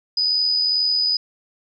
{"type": "tone with amplitude modulation", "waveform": "sine", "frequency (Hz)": 4978, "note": "D#8", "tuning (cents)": 0, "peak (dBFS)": -15, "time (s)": [0.17, 1.17], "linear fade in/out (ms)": 5, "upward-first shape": "sine", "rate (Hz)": 82.3, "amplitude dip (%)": 35, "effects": []}